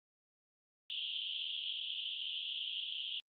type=band-pass noise; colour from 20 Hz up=white; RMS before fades=-41 dBFS; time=0.9-3.2 s; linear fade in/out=0 ms; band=2900 to 3400 Hz; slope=96 dB/octave; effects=Opus 48 kbps